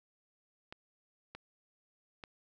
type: clicks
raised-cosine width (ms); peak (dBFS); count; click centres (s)
0.3; -29; 3; 0.725 / 1.35 / 2.238
effects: none